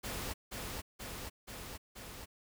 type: noise with echo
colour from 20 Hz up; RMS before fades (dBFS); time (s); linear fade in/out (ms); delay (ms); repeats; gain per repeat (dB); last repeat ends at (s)
pink; -40; 0.03-0.34; 20; 480; 4; -2; 2.26
effects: none